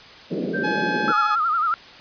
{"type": "band-pass noise", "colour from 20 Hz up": "pink", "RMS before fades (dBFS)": -26, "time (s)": [0.3, 1.13], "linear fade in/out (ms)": 20, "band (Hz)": [170, 550], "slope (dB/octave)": 48}
{"type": "tone with pitch glide", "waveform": "sine", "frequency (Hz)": [1568, 1372.9], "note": ["G6", "F6"], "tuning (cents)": [0, -30], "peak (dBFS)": -25, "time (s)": [0.53, 1.36], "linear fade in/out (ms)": 20, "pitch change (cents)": -230, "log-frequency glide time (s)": [1.08, 1.17]}
{"type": "tone", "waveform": "sawtooth", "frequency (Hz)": 844, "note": "G#5", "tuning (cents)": 28, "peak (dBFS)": -21, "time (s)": [0.63, 1.36], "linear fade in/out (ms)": 20}
{"type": "tone with vibrato", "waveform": "sine", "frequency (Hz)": 1300, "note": "E6", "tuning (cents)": -24, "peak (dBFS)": -18, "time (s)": [1.08, 1.74], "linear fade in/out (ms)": 0, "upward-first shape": "sine", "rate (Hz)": 11, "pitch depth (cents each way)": 110}
{"effects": ["white hiss -43 dBFS RMS until 2 s", "resampled to 11025 Hz"]}